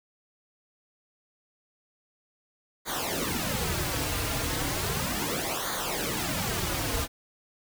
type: noise with flanger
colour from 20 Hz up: pink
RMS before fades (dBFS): -30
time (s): 2.85-7.08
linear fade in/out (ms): 50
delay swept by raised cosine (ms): 0.37 to 5.47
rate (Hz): 0.35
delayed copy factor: -0.8
effects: none